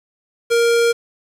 square tone, 467.9 Hz, A#4, 6 cents sharp, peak -13 dBFS, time 0.5-0.93 s, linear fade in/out 20 ms, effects low-pass 11000 Hz 12 dB/octave + 7-bit

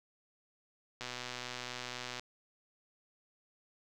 click train, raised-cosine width 0.2 ms, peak -23 dBFS, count 148, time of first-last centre 1.01-2.195 s, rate 124 Hz, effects none

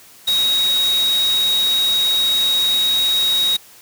sine tone in noise, 3790 Hz, A#7, 28 cents sharp, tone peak -14 dBFS, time 0.27-3.57 s, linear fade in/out 10 ms, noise white, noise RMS -27 dBFS, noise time 0.27-3.57 s, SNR +10 dB, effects white hiss -45 dBFS RMS until 3.81 s + high-pass 60 Hz 12 dB/octave

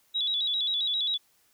sine tone with vibrato, 3635 Hz, A#7, 44 cents flat, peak -25 dBFS, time 0.14-1.18 s, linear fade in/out 20 ms, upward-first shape square, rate 7.5 Hz, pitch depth 94 cents each way, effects white hiss -66 dBFS RMS until 1.53 s

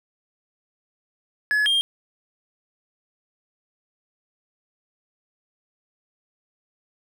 triangle tone pair in turn, 1700 / 3209 Hz, G#6 / G7, +40 / +40 cents, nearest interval major seventh, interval 1100 cents, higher second, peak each -16 dBFS, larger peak neither, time 1.51-1.66 / 1.66-1.81 s, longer neither, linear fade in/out 0 ms, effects none

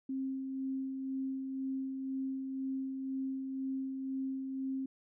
sine tone with tremolo, 266.2 Hz, C4, 30 cents sharp, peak -33 dBFS, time 0.09-4.86 s, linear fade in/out 5 ms, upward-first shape sine, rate 2 Hz, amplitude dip 35%, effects none

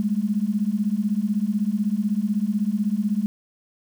sine beating tone pair, 200 / 216 Hz, G3 / A3, +35 / -32 cents, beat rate 16 Hz, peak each -23 dBFS, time 0-3.26 s, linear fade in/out 0 ms, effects 8-bit

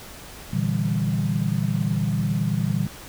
sine chord, E half-diminished seventh, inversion second, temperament equal, 116.54 / 146.83 / 164.81 / 196 Hz, Bb2 / D3 / E3 / G3, 0 / 0 / 0 / 0 cents, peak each -26 dBFS, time 0.53-2.87 s, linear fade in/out 5 ms, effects pink hiss -41 dBFS RMS until 3.08 s

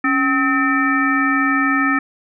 harmonic tone with a mistuned harmonic, 257.6 Hz, C4, 27 cents flat, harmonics 1 / 3 / 5 / 7 / 9, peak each -18 / -29 / -19 / -19 / -25 dBFS, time 0.04-1.99 s, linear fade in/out 5 ms, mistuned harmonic 1, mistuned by +120 cents, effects none

